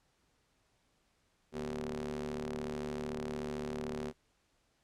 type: ring-modulated tone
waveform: sawtooth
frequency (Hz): 73.5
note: D2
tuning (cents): +2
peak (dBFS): -30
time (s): 1.52-4.13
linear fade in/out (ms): 50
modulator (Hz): 312
effects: pink hiss -74 dBFS RMS until 4.83 s + low-pass 9000 Hz 12 dB/octave